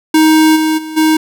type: tone with level steps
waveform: square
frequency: 314 Hz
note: D#4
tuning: 16 cents sharp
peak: -6 / -11 / -23 / -8 dBFS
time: 0.14-1.17 s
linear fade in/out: 5 ms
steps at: 0.55 / 0.77 / 0.96 s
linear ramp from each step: 20 ms
effects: none